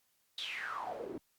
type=noise with band-pass filter sweep; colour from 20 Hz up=pink; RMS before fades=-41 dBFS; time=0.38-1.18 s; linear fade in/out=2 ms; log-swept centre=3900 to 290 Hz; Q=8.4; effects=white hiss -75 dBFS RMS until 1.38 s + Opus 48 kbps